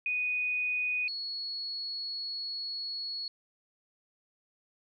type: tone pair in turn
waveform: sine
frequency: 2483 / 4360 Hz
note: D#7 / C#8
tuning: -4 / -29 cents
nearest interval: minor seventh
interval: 975 cents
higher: second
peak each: -28 / -34 dBFS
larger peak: first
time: 0.06-1.08 / 1.08-3.28 s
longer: second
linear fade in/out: 2 ms
effects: none